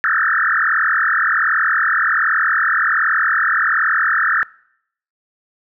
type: tone with frequency modulation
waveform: sine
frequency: 1568 Hz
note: G6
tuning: in tune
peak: -13 dBFS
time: 0.04-4.43 s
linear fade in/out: 0 ms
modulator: 41.3 Hz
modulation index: 6.8
effects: noise-tail reverb RT60 0.7 s tail -23 dB re dry